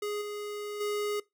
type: tone with level steps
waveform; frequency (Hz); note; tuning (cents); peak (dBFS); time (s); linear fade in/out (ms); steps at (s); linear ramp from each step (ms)
square; 415.3; G#4; 0; -32 / -36 / -30; 0.02-1.2; 5; 0.21 / 0.8; 10
effects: noise-tail reverb RT60 0.2 s tail -22 dB re dry